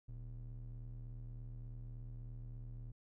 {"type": "ring-modulated tone", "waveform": "triangle", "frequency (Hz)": 76.1, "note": "D#2", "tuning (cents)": -38, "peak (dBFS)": -40, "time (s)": [0.08, 2.92], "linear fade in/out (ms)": 10, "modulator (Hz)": 41.7, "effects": []}